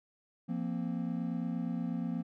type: chord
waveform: triangle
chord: F suspended fourth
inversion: none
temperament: equal with one note detuned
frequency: 172.21 / 233.1 / 261.6 Hz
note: F3 / Bb3 / C4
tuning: -24 / 0 / 0 cents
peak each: -34 / -34 / -37 dBFS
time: 0.48-2.23 s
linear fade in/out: 20 ms
effects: none